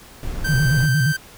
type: noise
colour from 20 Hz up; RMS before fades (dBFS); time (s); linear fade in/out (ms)
brown; -26; 0.23-0.86; 2
type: tone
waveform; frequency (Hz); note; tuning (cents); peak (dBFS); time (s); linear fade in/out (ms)
45% pulse; 1558; G6; -11; -22; 0.44-1.17; 10
type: tone with vibrato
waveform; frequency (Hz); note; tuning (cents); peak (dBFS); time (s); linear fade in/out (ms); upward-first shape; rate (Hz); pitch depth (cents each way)
sine; 138.59; C#3; 0; -15; 0.48-1.13; 20; square; 8.6; 160
effects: pink hiss -44 dBFS RMS until 1.37 s